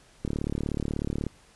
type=click train; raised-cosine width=3 ms; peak=-16 dBFS; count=38; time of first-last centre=0.25-1.266 s; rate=36.4 Hz; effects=pink hiss -57 dBFS RMS until 1.55 s + resampled to 24000 Hz